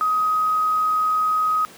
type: tone with quantisation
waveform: sine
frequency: 1259 Hz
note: D#6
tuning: 20 cents sharp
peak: -17 dBFS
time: 0.01-1.65 s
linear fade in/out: 0 ms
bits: 7
effects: pink hiss -44 dBFS RMS until 1.77 s + high-pass 150 Hz 12 dB/octave